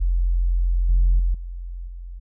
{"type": "tone with level steps", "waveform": "sine", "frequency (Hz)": 43.65, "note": "F1", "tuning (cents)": 0, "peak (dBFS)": [-16, -12, -16, -29, -32], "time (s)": [0, 2.2], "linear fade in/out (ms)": 20, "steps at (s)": [0.89, 1.19, 1.34, 1.87], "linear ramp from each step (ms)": 5, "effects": ["tanh soft clip ceiling -10 dBFS"]}